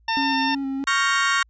harmonic tone, 902 Hz, A5, 43 cents sharp, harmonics 1 / 2 / 3 / 4 / 5 / 6, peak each -23 / -27 / -29 / -31 / -39 / -30 dBFS, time 0.08-0.55 s, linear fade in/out 5 ms
triangle tone with vibrato, 272.6 Hz, C#4, 29 cents flat, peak -22 dBFS, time 0.17-0.84 s, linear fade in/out 0 ms, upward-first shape square, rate 3.2 Hz, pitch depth 18 cents each way
35% pulse chord, G half-diminished seventh, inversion second, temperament equal, 1108.7 / 1396.9 / 1568 / 1864.7 Hz, Db6 / F6 / G6 / Bb6, 0 / 0 / 0 / 0 cents, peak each -21 / -22 / -25 / -22 dBFS, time 0.87-1.43 s, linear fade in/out 5 ms
effects added 56 Hz sine -54 dBFS peak until 1.49 s + resampled to 16000 Hz

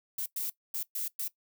violet noise bursts at uneven times, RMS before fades -34 dBFS, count 5, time 0.18-0.26 / 0.36-0.5 / 0.74-0.83 / 0.95-1.08 / 1.19-1.28 s, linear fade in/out 5 ms, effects noise-tail reverb RT60 0.1 s tail -18 dB re dry

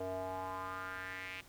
square tone with band-pass filter sweep, 93.4 Hz, F#2, 17 cents sharp, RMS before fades -42 dBFS, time 0-1.41 s, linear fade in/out 5 ms, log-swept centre 560 to 2500 Hz, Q 3.7, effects pink hiss -60 dBFS RMS until 1.48 s

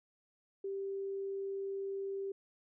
sine tone, 392 Hz, G4, in tune, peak -36 dBFS, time 0.64-2.32 s, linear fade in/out 5 ms, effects none

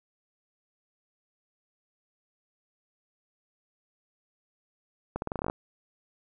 accelerating click train, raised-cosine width 1 ms, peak -17 dBFS, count 11, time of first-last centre 5.16-5.499 s, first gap 61 ms, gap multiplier 0.86, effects none

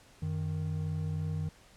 triangle tone pair together, 92.5 / 155.56 Hz, F#2 / D#3, 0 / 0 cents, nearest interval major sixth, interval 900 cents, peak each -33 / -31 dBFS, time 0.22-1.49 s, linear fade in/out 5 ms, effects pink hiss -59 dBFS RMS until 1.76 s + low-pass 10000 Hz 12 dB/octave

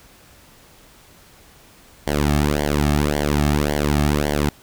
sawtooth tone with flanger, 73.5 Hz, D2, 2 cents sharp, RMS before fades -19 dBFS, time 2.07-4.49 s, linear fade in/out 0 ms, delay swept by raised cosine 0.77 to 2.07 ms, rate 1.8 Hz, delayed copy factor -1, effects pink hiss -49 dBFS RMS until 4.62 s

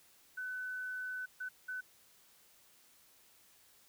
sine tone bursts at uneven times, 1505 Hz, F#6, 29 cents sharp, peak -38 dBFS, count 3, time 0.37-1.26 / 1.4-1.49 / 1.68-1.81 s, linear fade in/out 10 ms, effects white hiss -65 dBFS RMS until 3.88 s

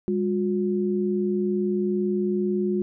sine tone pair together, 201.9 / 359.8 Hz, G#3 / F#4, -49 / -48 cents, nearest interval minor seventh, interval 1001 cents, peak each -24 dBFS, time 0.08-2.82 s, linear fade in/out 0 ms, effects none

